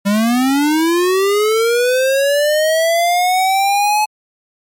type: linear sweep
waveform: square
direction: up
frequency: 196 to 858 Hz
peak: -12 dBFS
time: 0.05-4.06 s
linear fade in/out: 20 ms
effects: MP3 64 kbps